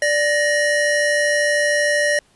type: tone pair together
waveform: square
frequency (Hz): 587.3 / 1874.8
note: D5 / A#6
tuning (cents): 0 / +9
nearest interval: octave + minor sixth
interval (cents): 2009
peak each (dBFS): -19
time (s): 0.02-2.19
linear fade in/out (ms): 2
effects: pink hiss -57 dBFS RMS until 2.35 s + resampled to 24000 Hz